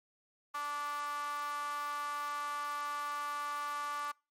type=tone with high-pass filter; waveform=sawtooth; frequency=291.4 Hz; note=D4; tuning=13 cents flat; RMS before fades=-38 dBFS; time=0.54-4.12 s; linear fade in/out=10 ms; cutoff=1100 Hz; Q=8; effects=noise-tail reverb RT60 0.3 s tail -25 dB re dry + MP3 64 kbps